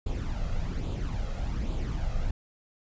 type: noise with flanger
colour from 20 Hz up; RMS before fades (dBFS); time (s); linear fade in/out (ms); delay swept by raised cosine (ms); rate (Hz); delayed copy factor
brown; -30; 0.06-2.31; 5; 0.26 to 1.56; 1.2; +0.55
effects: resampled to 16000 Hz